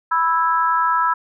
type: harmonic tone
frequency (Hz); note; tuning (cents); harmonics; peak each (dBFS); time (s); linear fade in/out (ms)
329.6; E4; 0; 3 / 4 / 5; -18 / -18 / -25; 0.11-1.14; 10
effects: none